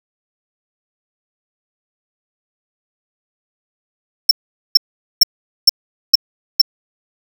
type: tone bursts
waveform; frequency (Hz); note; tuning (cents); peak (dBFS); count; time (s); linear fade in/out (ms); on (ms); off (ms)
square; 5400; E8; +41; -3; 6; 4.29-6.616; 5; 21; 440
effects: none